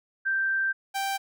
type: tone pair in turn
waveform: sine / sawtooth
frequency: 1568 / 784 Hz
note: G6 / G5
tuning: 0 / 0 cents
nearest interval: octave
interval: 1200 cents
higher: first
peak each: -23 dBFS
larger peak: neither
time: 0.25-0.73 / 0.94-1.18 s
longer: first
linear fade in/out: 20 ms
effects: none